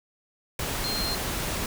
sine tone in noise, 4186 Hz, C8, in tune, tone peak -29 dBFS, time 0.84-1.15 s, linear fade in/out 2 ms, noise pink, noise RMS -30 dBFS, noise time 0.59-1.66 s, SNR -2 dB, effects none

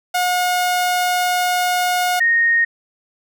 sawtooth / sine tone pair in turn, 721 / 1857.1 Hz, F#5 / A#6, -45 / -7 cents, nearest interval octave + major third, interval 1638 cents, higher second, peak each -12 dBFS, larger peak neither, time 0.14-2.2 / 2.2-2.65 s, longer first, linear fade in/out 10 ms, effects none

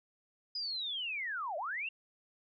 sine linear two-way sweep, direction down then up, 5010 to 570 to 2821 Hz, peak -35 dBFS, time 0.55-1.89 s, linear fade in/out 5 ms, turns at 1.57 s, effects none

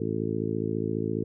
harmonic tone, 54.7 Hz, A1, 9 cents flat, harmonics 2 / 3 / 4 / 5 / 6 / 7 / 8, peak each -34 / -34 / -34 / -34 / -34 / -34 / -34 dBFS, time 0-1.24 s, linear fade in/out 5 ms, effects none

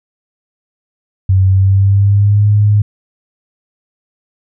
sine tone with pitch glide, 94.9 to 104.09 Hz, F#2 to G#2, +44 to +4 cents, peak -6 dBFS, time 1.29-2.82 s, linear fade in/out 5 ms, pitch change +160 cents, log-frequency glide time 1.47-2.47 s, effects none

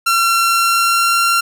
sawtooth tone with pitch glide, 1362 to 1373.1 Hz, F6 to F6, -44 to -30 cents, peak -8 dBFS, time 0.06-1.41 s, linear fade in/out 10 ms, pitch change +14 cents, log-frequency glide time 0.44-1.22 s, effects none

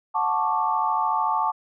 sine chord, D major seventh, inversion first, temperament just, 734.2 / 881 / 1101.2 / 1174.7 Hz, F#5 / A5 / C#6 / D6, -14 / +2 / -12 / 0 cents, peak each -29 / -23 / -27 / -27 dBFS, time 0.14-1.52 s, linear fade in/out 20 ms, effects none

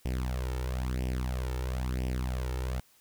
sawtooth tone with flanger, 63.2 Hz, B1, 41 cents sharp, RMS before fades -32 dBFS, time 0.05-2.8 s, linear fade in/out 5 ms, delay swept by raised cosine 0.36 to 2.26 ms, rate 1 Hz, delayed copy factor +0.75, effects white hiss -63 dBFS RMS until 3 s

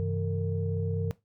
sine tone cluster, 97 / 133.3 / 162 / 456.6 Hz, G2 / C3 / E3 / A#4, -18 / +33 / -30 / -36 cents, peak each -29 / -38 / -33 / -33 dBFS, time 0-1.11 s, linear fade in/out 0 ms, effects noise-tail reverb RT60 0.2 s tail -18 dB re dry + tanh soft clip ceiling -17 dBFS

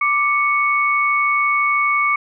sine tone pair together, 1174.4 / 2217 Hz, D6 / C#7, 0 / 0 cents, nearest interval major seventh, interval 1100 cents, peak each -17 dBFS, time 0.01-2.16 s, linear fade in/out 5 ms, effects none

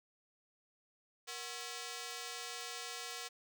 5% pulse ring-modulated tone, 606 Hz, D#5, 46 cents flat, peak -28 dBFS, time 1.27-3.29 s, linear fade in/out 20 ms, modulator 133 Hz, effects none

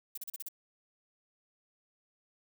violet noise bursts, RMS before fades -40 dBFS, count 6, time 0.15-0.486 s, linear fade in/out 5 ms, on 26 ms, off 36 ms, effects none

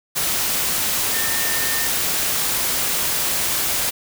sine tone in noise, 1814 Hz, A#6, 48 cents flat, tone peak -27 dBFS, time 1.13-1.88 s, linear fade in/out 20 ms, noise white, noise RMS -21 dBFS, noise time 0.15-3.91 s, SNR -9 dB, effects none

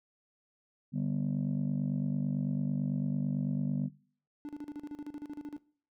sine chord, G major, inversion second, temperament just, 147 / 196 / 245 Hz, D3 / G3 / B3, +2 / 0 / -14 cents, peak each -31 / -33 / -33 dBFS, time 0.92-3.9 s, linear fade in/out 50 ms
triangle tone with tremolo, 293.7 Hz, D4, in tune, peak -35 dBFS, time 4.45-5.58 s, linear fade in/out 0 ms, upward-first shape square, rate 13 Hz, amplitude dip 80%
effects noise-tail reverb RT60 0.5 s tail -21 dB re dry + tanh soft clip ceiling -24 dBFS

